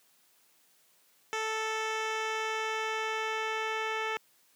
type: tone with low-pass filter sweep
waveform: 10% pulse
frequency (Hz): 439.8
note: A4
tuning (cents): -1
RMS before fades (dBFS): -33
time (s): 1.33-4.17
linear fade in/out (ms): 0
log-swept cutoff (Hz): 5900 to 3400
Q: 1
effects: white hiss -66 dBFS RMS until 4.55 s + high-pass 150 Hz 12 dB/octave